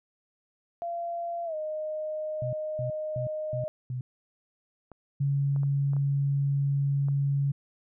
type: tone with pitch glide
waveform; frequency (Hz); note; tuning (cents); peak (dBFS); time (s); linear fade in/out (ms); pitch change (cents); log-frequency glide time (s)
sine; 685 to 617.4; F5 to D#5; -34 to -14; -30; 0.82-3.68; 0; -180; 1.45-1.55
type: tone bursts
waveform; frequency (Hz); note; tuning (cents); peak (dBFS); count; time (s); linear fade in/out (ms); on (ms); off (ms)
sine; 126.1; B2; +36; -30; 5; 2.42-4.01; 2; 110; 260
type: clicks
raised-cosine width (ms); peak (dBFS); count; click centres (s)
1; -32; 6; 4.917 / 5.562 / 5.633 / 5.934 / 5.966 / 7.085
type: tone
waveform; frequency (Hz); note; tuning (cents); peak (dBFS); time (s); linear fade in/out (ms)
sine; 140; C#3; +18; -23; 5.2-7.52; 10
effects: none